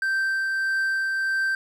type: tone with tremolo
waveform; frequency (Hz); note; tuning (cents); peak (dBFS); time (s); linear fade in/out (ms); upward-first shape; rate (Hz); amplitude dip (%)
triangle; 1563; G6; -6; -19; 0.02-1.55; 2; triangle; 1.6; 25
effects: none